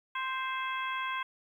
harmonic tone with a mistuned harmonic, 523.3 Hz, C5, in tune, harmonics 2 / 3 / 4 / 5 / 6, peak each -34 / -38 / -40 / -42 / -44 dBFS, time 0.15-1.23 s, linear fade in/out 5 ms, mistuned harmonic 6, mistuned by +76 cents, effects 11-bit

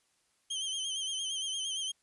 sawtooth tone with vibrato, 3136 Hz, G7, in tune, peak -30 dBFS, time 0.5-1.92 s, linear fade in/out 10 ms, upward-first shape sine, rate 8.7 Hz, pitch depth 61 cents each way, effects white hiss -73 dBFS RMS until 2.02 s + resampled to 24000 Hz

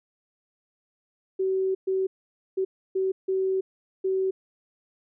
sine tone bursts at uneven times, 380.2 Hz, F#4, 47 cents sharp, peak -22 dBFS, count 6, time 1.39-1.75 / 1.87-2.07 / 2.57-2.65 / 2.95-3.12 / 3.28-3.61 / 4.04-4.31 s, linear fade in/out 10 ms, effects none

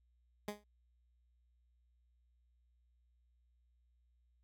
15% pulse tone with exponential decay, 207.7 Hz, G#3, in tune, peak -30 dBFS, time 0.48-0.64 s, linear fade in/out 2 ms, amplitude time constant 34 ms, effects added 60 Hz sine -70 dBFS peak until 4.43 s

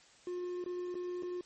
triangle tone with dropouts, 357.3 Hz, F4, 40 cents sharp, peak -34 dBFS, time 0.27-1.41 s, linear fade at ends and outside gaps 2 ms, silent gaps 0.641-0.661 / 0.944-0.952 / 1.225-1.232 s, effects white hiss -61 dBFS RMS until 1.45 s + MP3 32 kbps

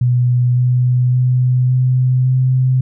sine tone with pitch steps, 123.47 / 124.83 / 126.21 / 127.6 / 129.01 Hz, B2 / B2 / B2 / C3 / C3, 0 / +19 / +38 / -43 / -24 cents, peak -10 dBFS, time 0.01-2.81 s, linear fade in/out 5 ms, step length 560 ms, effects none

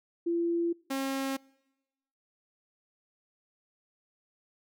sine / sawtooth tone pair in turn, 340 / 269.9 Hz, F4 / C#4, -46 / -46 cents, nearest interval major third, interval 400 cents, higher first, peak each -26 dBFS, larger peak neither, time 0.26-0.73 / 0.9-1.37 s, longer neither, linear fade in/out 10 ms, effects noise-tail reverb RT60 1.0 s tail -26 dB re dry

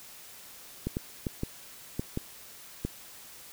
clicks, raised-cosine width 3 ms, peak -17 dBFS, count 7, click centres 0.87 / 0.969 / 1.268 / 1.434 / 1.995 / 2.174 / 2.85 s, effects white hiss -49 dBFS RMS until 3.52 s

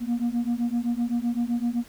sine beating tone pair, 234 / 241.8 Hz, A#3 / B3, +7 / -36 cents, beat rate 7.8 Hz, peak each -24 dBFS, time 0-1.84 s, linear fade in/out 50 ms, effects tanh soft clip ceiling -20 dBFS + pink hiss -51 dBFS RMS until 1.88 s

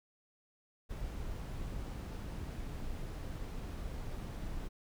brown noise, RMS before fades -41 dBFS, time 0.89-4.69 s, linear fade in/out 20 ms, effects none

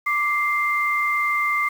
sine tone pair together, 1174.7 / 2093 Hz, D6 / C7, 0 / 0 cents, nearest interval minor seventh, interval 1000 cents, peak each -22 / -21 dBFS, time 0.06-1.69 s, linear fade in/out 10 ms, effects 7-bit

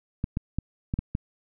clicks, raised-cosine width 5 ms, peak -14 dBFS, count 6, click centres 0.241 / 0.371 / 0.586 / 0.939 / 0.99 / 1.151 s, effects none

